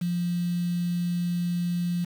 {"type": "tone with quantisation", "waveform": "sine", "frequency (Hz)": 174.61, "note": "F3", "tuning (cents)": 0, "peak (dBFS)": -24, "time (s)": [0.01, 2.05], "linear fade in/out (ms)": 10, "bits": 7, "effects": []}